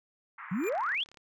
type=band-pass noise; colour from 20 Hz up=pink; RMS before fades=-44 dBFS; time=0.38-0.95 s; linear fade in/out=5 ms; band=1000 to 2100 Hz; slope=48 dB/octave
type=tone with exponential growth; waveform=square; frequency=2393 Hz; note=D7; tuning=32 cents sharp; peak=-34 dBFS; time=0.5-0.69 s; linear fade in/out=2 ms; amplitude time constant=41 ms
type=exponential sweep; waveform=sine; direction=up; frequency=164.81 to 3565 Hz; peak=-28 dBFS; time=0.51-1.04 s; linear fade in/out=10 ms
type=click train; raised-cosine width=0.2 ms; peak=-35 dBFS; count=20; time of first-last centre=0.64-1.172 s; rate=35.7 Hz
effects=none